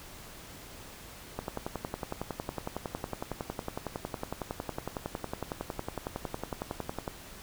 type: click train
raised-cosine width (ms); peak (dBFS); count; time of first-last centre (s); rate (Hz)
1; -19; 63; 1.39-7.078; 10.9
effects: pink hiss -48 dBFS RMS until 7.42 s